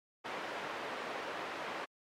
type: band-pass noise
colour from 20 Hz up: pink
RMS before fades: -41 dBFS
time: 0.24-1.86 s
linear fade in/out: 20 ms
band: 430 to 2300 Hz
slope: 12 dB/octave
effects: MP3 96 kbps